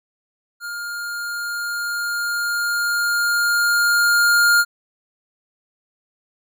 square tone with level ramp, 1411 Hz, F6, 17 cents sharp, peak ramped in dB -28 to -12 dBFS, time 0.6-4.65 s, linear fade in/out 50 ms, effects none

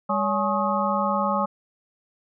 sine tone cluster, 202.9 / 567 / 841 / 1084 / 1257 Hz, G#3 / C#5 / G#5 / C#6 / D#6, -40 / +39 / +22 / -39 / +17 cents, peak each -27 dBFS, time 0.09-1.46 s, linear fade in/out 10 ms, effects none

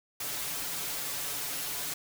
white noise with comb filter, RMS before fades -35 dBFS, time 0.2-1.94 s, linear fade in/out 5 ms, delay 7 ms, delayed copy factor +0.9, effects none

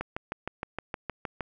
click train, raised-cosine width 0.5 ms, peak -17 dBFS, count 10, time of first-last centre 0.01-1.408 s, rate 6.44 Hz, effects none

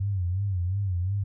sine tone with vibrato, 94.1 Hz, F#2, 30 cents sharp, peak -24 dBFS, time 0-1.24 s, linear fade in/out 10 ms, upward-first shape sine, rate 2.8 Hz, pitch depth 130 cents each way, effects none

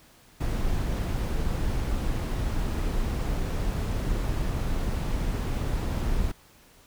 brown noise, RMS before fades -27 dBFS, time 0.4-6.32 s, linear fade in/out 10 ms, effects pink hiss -56 dBFS RMS until 6.86 s

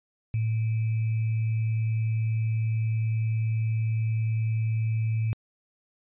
sine tone with sample-and-hold, 111.2 Hz, A2, 19 cents sharp, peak -23 dBFS, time 0.34-5.33 s, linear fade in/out 0 ms, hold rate 2450 Hz, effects resampled to 8000 Hz

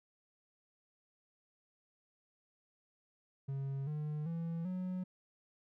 triangle tone with pitch steps, 136.8 / 150.91 / 166.49 / 183.66 Hz, C#3 / D3 / E3 / F#3, -23 / +47 / +18 / -13 cents, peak -34 dBFS, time 3.48-5.04 s, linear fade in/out 10 ms, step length 390 ms, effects none

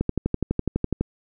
click train, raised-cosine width 3 ms, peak -9 dBFS, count 13, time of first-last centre 0.01-1.01 s, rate 12 Hz, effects none

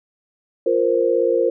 sine chord, F suspended fourth, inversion none, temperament equal, 349.2 / 466.2 / 523.3 Hz, F4 / Bb4 / C5, 0 / 0 / 0 cents, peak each -21 / -18 / -19 dBFS, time 0.66-1.5 s, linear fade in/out 5 ms, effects none

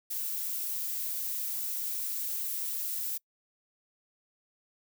violet noise, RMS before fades -34 dBFS, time 0.1-3.18 s, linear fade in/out 10 ms, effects noise-tail reverb RT60 0.1 s tail -26 dB re dry

